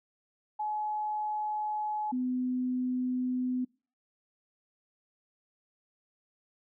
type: tone pair in turn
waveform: sine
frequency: 849 / 252.4 Hz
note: G#5 / B3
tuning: +38 / +38 cents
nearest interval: octave + major sixth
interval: 2100 cents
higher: first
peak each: -30 / -28 dBFS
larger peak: second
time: 0.59-2.12 / 2.12-3.65 s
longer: neither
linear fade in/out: 10 ms
effects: noise-tail reverb RT60 0.4 s tail -26 dB re dry